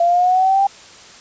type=linear sweep; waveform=sine; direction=up; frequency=681 to 797 Hz; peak=-11 dBFS; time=0-0.67 s; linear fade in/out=5 ms; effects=white hiss -41 dBFS RMS until 1.2 s + resampled to 16000 Hz